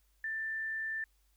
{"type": "tone", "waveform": "sine", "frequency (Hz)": 1775, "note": "A6", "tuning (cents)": 15, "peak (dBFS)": -34, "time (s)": [0.24, 1.04], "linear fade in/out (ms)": 2, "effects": ["added 50 Hz sine -68 dBFS peak until 1.36 s", "white hiss -75 dBFS RMS until 1.36 s"]}